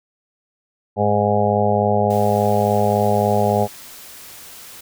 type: harmonic tone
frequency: 103.5 Hz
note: G#2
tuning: 5 cents flat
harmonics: 1 / 2 / 4 / 5 / 6 / 7 / 8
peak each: -22 / -22 / -22 / -22 / -22 / -22 / -22 dBFS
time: 0.96-3.68 s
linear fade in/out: 50 ms
type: noise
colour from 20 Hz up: white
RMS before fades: -39 dBFS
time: 2.1-4.81 s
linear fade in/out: 5 ms
effects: none